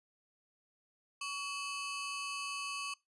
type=ring-modulated tone; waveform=sawtooth; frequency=1864.7 Hz; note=A#6; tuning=in tune; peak=-31 dBFS; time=1.21-2.94 s; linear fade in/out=5 ms; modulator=737 Hz; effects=noise-tail reverb RT60 0.2 s tail -22 dB re dry + resampled to 24000 Hz